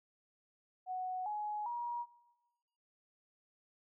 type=tone with pitch steps; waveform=sine; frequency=740 / 840.3 / 954.1 Hz; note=F#5 / G#5 / A#5; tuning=0 / +20 / +40 cents; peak=-36 dBFS; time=0.86-2.06 s; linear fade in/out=50 ms; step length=400 ms; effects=noise-tail reverb RT60 1.0 s tail -18 dB re dry